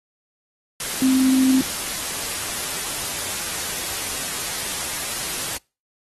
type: tone in noise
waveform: sine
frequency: 261.6 Hz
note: C4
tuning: in tune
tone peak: -14 dBFS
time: 1.02-1.61 s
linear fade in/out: 2 ms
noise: white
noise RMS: -27 dBFS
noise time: 0.8-5.57 s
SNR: +10 dB
effects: noise-tail reverb RT60 0.3 s tail -26 dB re dry + AAC 32 kbps